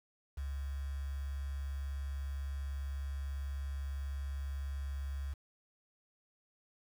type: tone with quantisation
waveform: sine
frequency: 69.3 Hz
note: C#2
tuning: in tune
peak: -36 dBFS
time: 0.37-5.34 s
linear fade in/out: 10 ms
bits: 9
effects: none